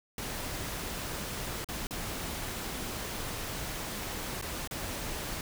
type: noise with dropouts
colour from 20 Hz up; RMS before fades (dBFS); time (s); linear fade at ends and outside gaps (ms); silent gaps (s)
pink; -37; 0.18-5.41; 2; 1.645-1.687 / 1.87-1.908 / 4.414-4.423 / 4.675-4.71
effects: none